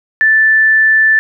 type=tone; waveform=sine; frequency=1760 Hz; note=A6; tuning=in tune; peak=-6 dBFS; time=0.21-1.19 s; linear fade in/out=0 ms; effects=none